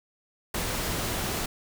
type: noise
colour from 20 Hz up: pink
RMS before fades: -30 dBFS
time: 0.54-1.46 s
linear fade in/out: 5 ms
effects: none